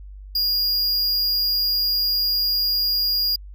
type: tone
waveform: square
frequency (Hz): 4845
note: D#8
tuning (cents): -47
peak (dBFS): -19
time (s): 0.35-3.36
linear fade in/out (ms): 5
effects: added 49 Hz sine -36 dBFS peak until 3.54 s